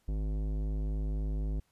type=tone with tanh clipping; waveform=sine; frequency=51.91 Hz; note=G#1; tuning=in tune; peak=-32 dBFS; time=0.08-1.6 s; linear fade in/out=5 ms; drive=16 dB; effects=pink hiss -73 dBFS RMS until 1.71 s + resampled to 32000 Hz